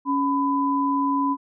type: tone pair together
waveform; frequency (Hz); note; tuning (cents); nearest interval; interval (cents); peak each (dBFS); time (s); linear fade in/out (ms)
sine; 278.6 / 1001; C#4 / B5; +9 / +23; octave + minor seventh; 2214; -22; 0.05-1.37; 50
effects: none